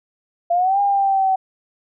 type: exponential two-way sweep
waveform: sine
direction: up then down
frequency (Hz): 681 to 809 to 758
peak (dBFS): -14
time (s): 0.5-1.36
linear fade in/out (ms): 10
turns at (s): 0.8
effects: none

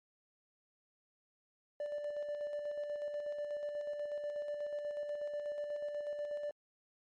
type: tone with tremolo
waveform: triangle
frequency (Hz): 587.3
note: D5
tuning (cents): 0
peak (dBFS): -33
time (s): 1.8-6.51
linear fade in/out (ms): 2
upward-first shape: square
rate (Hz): 8.2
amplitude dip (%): 40
effects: tanh soft clip ceiling -29 dBFS + MP3 48 kbps

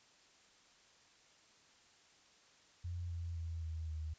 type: tone with pitch steps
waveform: sine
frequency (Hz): 87.31 / 84.97 / 82.7 / 80.48 / 78.33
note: F2 / F2 / E2 / E2 / D#2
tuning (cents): 0 / -47 / +6 / -41 / +12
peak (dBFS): -39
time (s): 2.84-4.14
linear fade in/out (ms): 10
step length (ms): 260
effects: white hiss -66 dBFS RMS until 4.18 s + resampled to 16000 Hz

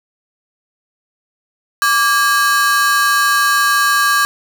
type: ring-modulated tone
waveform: 45% pulse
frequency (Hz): 1396.9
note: F6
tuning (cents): 0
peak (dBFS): -8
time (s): 1.82-4.25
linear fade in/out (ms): 0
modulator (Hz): 233
effects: none

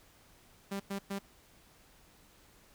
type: tone bursts at uneven times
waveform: sawtooth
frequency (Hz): 197.7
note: G3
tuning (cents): +15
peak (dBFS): -31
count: 3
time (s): 0.71-0.8 / 0.9-0.99 / 1.1-1.19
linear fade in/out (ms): 10
effects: pink hiss -62 dBFS RMS until 2.74 s

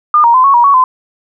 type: tone with pitch steps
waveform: sine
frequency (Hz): 1210 / 938 / 1024 / 1106 / 955 / 1119 / 1024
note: D#6 / A#5 / C6 / C#6 / A#5 / C#6 / C6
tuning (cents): -49 / +11 / -38 / -4 / +42 / +16 / -38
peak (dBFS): -4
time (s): 0.14-0.84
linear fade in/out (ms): 2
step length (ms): 100
effects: none

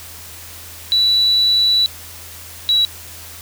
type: tone pair in turn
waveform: sine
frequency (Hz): 3945 / 3906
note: B7 / B7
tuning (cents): -3 / -20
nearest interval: unison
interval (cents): 17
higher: first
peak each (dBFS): -11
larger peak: neither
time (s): 0.92-1.86 / 2.69-2.85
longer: first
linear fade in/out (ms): 0
effects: added 84 Hz sine -41 dBFS peak until 3.41 s + white hiss -36 dBFS RMS until 3.41 s

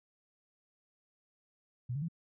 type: tone with pitch steps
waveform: sine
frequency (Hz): 123 / 142.93 / 166.09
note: B2 / D3 / E3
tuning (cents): -7 / -47 / +13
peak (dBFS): -33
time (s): 1.89-2.085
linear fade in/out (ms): 10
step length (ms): 65
effects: none

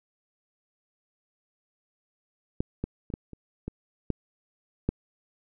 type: clicks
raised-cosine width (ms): 3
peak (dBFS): -13 / -16 / -28 / -17 / -29 / -20 / -13 / -11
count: 8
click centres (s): 2.605 / 2.84 / 3.102 / 3.139 / 3.333 / 3.68 / 4.103 / 4.89
effects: none

